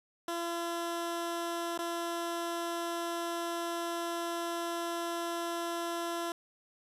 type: tone with dropouts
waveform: 15% pulse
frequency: 340 Hz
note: F4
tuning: 46 cents flat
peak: -27 dBFS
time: 0.28-6.32 s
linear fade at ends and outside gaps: 2 ms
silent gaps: 1.777-1.789 s
effects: resampled to 32000 Hz